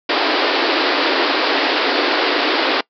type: band-pass noise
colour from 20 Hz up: pink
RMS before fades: -17 dBFS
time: 0.09-2.81 s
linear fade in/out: 5 ms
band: 270 to 5000 Hz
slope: 96 dB/octave
effects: noise-tail reverb RT60 0.1 s tail -23 dB re dry